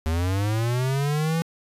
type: linear sweep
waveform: square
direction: up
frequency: 77.78 to 167.5 Hz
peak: -22 dBFS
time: 0.06-1.42 s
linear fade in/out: 0 ms
effects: resampled to 32000 Hz